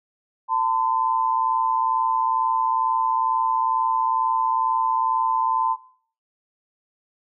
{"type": "tone pair together", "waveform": "sine", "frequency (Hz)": [897.8, 1020], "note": ["A5", "C6"], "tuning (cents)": [35, -44], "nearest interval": "major second", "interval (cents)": 221, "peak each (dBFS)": [-21, -21], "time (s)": [0.48, 5.77], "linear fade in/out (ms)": 50, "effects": ["noise-tail reverb RT60 0.5 s tail -18 dB re dry"]}